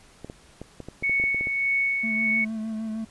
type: clicks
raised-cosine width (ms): 2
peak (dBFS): -23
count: 12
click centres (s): 0.246 / 0.299 / 0.616 / 0.803 / 0.886 / 1.025 / 1.096 / 1.199 / 1.239 / 1.346 / 1.41 / 1.471
type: tone with tremolo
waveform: sine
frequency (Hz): 2217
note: C#7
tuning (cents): 0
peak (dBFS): -20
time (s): 1.03-2.45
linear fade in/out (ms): 10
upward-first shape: sine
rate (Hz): 1.7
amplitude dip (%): 40
type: tone with vibrato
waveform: triangle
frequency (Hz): 220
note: A3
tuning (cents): 0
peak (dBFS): -26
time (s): 2.03-3.05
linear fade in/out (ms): 10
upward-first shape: sine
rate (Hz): 6.5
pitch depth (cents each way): 29
effects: pink hiss -54 dBFS RMS until 3.1 s + resampled to 24000 Hz